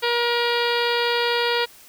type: harmonic tone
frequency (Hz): 475.7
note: A#4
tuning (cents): +35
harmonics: 1 / 2 / 3 / 4 / 5 / 6 / 7 / 8 / 9 / 10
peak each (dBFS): -23 / -26 / -28 / -29 / -30 / -31 / -31 / -32 / -33 / -33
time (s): 0.02-1.66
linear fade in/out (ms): 20
effects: white hiss -48 dBFS RMS until 1.88 s